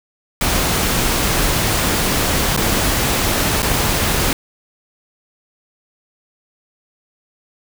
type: noise with dropouts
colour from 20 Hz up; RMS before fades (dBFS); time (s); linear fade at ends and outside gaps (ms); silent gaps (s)
pink; -17; 0.41-4.33; 2; 2.565-2.574 / 3.622-3.628
effects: none